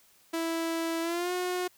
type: tone with pitch glide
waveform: sawtooth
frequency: 329.6 to 361.5 Hz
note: E4 to F#4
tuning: 0 to -40 cents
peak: -25 dBFS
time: 0.33-1.68 s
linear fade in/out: 10 ms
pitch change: +160 cents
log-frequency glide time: 1.01-1.32 s
effects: white hiss -62 dBFS RMS until 1.77 s